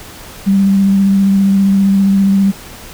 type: tone with vibrato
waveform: sine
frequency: 196 Hz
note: G3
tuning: in tune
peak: -7 dBFS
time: 0.46-2.52 s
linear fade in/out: 20 ms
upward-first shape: triangle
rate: 15 Hz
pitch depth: 20 cents each way
effects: pink hiss -33 dBFS RMS until 2.93 s